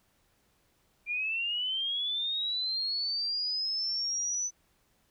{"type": "linear sweep", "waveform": "sine", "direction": "up", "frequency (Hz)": [2377, 6030], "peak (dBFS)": -29, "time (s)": [1.06, 4.51], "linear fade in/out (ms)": 50, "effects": ["pink hiss -70 dBFS RMS until 5.1 s"]}